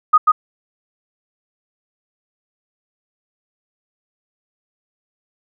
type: tone with echo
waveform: sine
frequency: 1244.5 Hz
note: D#6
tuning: in tune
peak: -6 dBFS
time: 0.13-0.18 s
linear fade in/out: 10 ms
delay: 140 ms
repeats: 1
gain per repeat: -2 dB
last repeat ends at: 0.32 s
effects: none